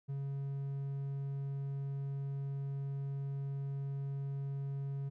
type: tone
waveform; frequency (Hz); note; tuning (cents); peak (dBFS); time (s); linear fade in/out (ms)
triangle; 138.5; C#3; -1; -34; 0.08-5.1; 20
effects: none